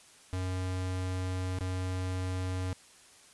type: tone with dropouts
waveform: square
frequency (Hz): 92.4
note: F#2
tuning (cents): -2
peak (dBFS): -32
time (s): 0.33-2.73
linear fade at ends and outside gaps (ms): 0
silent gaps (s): 1.587-1.608
effects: white hiss -57 dBFS RMS until 3.33 s + resampled to 24000 Hz